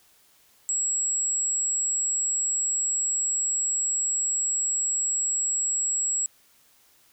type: tone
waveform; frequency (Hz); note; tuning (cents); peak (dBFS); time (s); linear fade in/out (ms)
sine; 7710; B8; -43; -23; 0.69-6.26; 0
effects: white hiss -60 dBFS RMS until 7.12 s